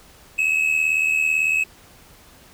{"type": "tone pair together", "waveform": "triangle", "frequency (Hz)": [2559, 2637], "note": ["D#7", "E7"], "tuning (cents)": [48, 0], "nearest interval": "minor second", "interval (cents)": 52, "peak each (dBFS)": [-17, -21], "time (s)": [0.38, 1.64], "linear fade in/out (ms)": 10, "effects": ["pink hiss -49 dBFS RMS until 2.53 s"]}